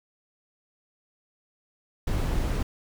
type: noise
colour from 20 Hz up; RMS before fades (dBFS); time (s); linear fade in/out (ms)
brown; -26; 2.07-2.63; 5
effects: none